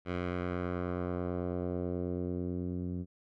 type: tone with low-pass filter sweep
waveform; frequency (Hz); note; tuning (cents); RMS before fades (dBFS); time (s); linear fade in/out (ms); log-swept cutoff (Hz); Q
10% pulse; 89.2; F2; +37; -35; 0.05-3.06; 50; 2500 to 210; 1.1
effects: none